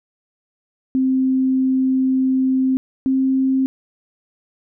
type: tone pair in turn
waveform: sine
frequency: 261.6 / 264.6 Hz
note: C4 / C4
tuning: 0 / +20 cents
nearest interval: unison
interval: 20 cents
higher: second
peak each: -14 dBFS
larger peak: neither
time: 0.95-2.77 / 3.06-3.66 s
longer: first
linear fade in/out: 0 ms
effects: none